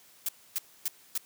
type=noise bursts; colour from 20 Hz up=blue; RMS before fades=-30 dBFS; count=4; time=0.26-1.178 s; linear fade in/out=2 ms; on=27 ms; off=270 ms; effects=white hiss -58 dBFS RMS until 1.25 s + high-pass 100 Hz 12 dB/octave